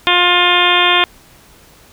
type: harmonic tone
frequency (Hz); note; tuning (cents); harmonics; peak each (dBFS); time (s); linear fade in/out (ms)
354.2; F4; +24; 1 / 2 / 3 / 4 / 5 / 6 / 7 / 8 / 9 / 10; -20 / -19 / -16 / -20 / -20 / -20 / -17 / -22 / -17 / -17; 0.07-1.04; 0
effects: pink hiss -45 dBFS RMS until 1.92 s